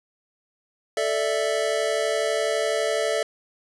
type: chord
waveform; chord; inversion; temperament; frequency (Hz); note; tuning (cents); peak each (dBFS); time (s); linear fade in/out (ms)
square; A suspended fourth; none; equal; 440 / 587.3 / 659.3; A4 / D5 / E5; 0 / 0 / 0; -27; 0.97-3.23; 2
effects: resampled to 24000 Hz + 10-bit